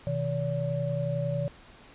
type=tone cluster; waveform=sine; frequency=127.4 / 158.4 / 571 Hz; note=C3 / D#3 / D5; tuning=-46 / +31 / -49 cents; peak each=-31 dBFS; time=0.07-1.48 s; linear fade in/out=0 ms; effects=pink hiss -52 dBFS RMS until 1.94 s + resampled to 8000 Hz